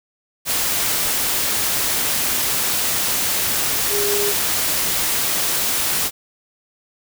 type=tone in noise; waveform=sine; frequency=408.8 Hz; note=G#4; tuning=27 cents flat; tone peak=-21 dBFS; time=3.89-4.34 s; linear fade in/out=50 ms; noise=white; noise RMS=-20 dBFS; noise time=0.45-6.11 s; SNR=-4 dB; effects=none